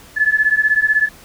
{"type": "beating tone pair", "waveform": "sine", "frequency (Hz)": [1718, 1734], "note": ["A6", "A6"], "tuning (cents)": [-42, -26], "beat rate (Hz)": 16, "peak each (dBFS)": -15, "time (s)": [0.16, 1.09], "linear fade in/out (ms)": 20, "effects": ["pink hiss -43 dBFS RMS until 1.24 s"]}